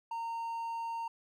triangle tone, 920 Hz, A#5, 23 cents flat, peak -33 dBFS, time 0.11-1.08 s, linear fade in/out 5 ms, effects none

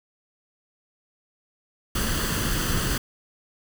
pink noise with comb filter, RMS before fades -25 dBFS, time 1.95-2.98 s, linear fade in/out 5 ms, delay 0.65 ms, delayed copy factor +0.6, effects none

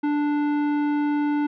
sine tone with tanh clipping, 293.7 Hz, D4, in tune, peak -22 dBFS, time 0.03-1.47 s, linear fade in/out 10 ms, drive 14 dB, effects none

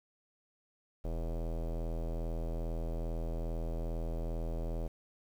square tone with low-pass filter, 41.2 Hz, E1, in tune, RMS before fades -36 dBFS, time 1.04-4.88 s, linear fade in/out 10 ms, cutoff 580 Hz, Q 2.7, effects 10-bit

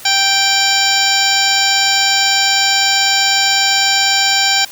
harmonic tone, 784 Hz, G5, in tune, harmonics 1 / 2 / 3 / 4 / 5 / 6 / 7 / 9, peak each -19 / -19 / -19 / -19 / -19 / -19 / -19 / -19 dBFS, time 0.05-4.65 s, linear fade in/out 5 ms, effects white hiss -35 dBFS RMS until 4.71 s

